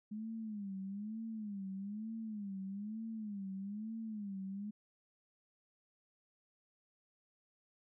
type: tone with vibrato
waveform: sine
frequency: 207.7 Hz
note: G#3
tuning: in tune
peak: -40 dBFS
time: 0.11-4.71 s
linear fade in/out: 10 ms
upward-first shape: sine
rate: 1.1 Hz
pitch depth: 140 cents each way
effects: none